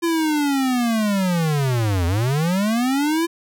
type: linear two-way sweep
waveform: square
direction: down then up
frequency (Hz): 341.9 to 82.41 to 341.9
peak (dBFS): -18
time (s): 0.02-3.27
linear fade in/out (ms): 20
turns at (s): 2.06
effects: none